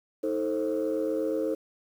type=chord; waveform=sine; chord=A diminished; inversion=second; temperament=just; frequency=316.8 / 440 / 528 Hz; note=Eb4 / A4 / C5; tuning=+31 / 0 / +16 cents; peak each=-29 dBFS; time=0.23-1.55 s; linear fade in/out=10 ms; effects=tanh soft clip ceiling -20 dBFS + 9-bit